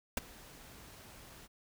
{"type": "noise with ADSR envelope", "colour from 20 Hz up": "pink", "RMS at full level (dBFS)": -31, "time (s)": [0.17, 1.48], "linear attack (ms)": 4, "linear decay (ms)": 17, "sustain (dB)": -23, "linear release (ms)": 34, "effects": []}